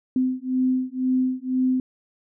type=beating tone pair; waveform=sine; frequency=255.9 / 257.9 Hz; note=C4 / C4; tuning=-38 / -25 cents; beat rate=2 Hz; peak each=-23 dBFS; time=0.16-1.8 s; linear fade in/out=2 ms; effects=none